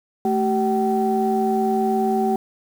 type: tone cluster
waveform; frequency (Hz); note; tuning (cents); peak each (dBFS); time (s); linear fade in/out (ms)
sine; 220.3 / 385.6 / 763; A3 / G4 / G5; +2 / -28 / -47; -21; 0.25-2.36; 2
effects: tanh soft clip ceiling -9 dBFS + 7-bit